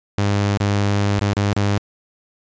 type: tone with dropouts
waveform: sawtooth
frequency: 101.3 Hz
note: G#2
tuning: 43 cents flat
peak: -12 dBFS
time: 0.18-1.78 s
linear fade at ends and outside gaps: 0 ms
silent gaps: 0.573-0.602 / 1.192-1.213 / 1.334-1.368 / 1.531-1.565 s
effects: resampled to 16000 Hz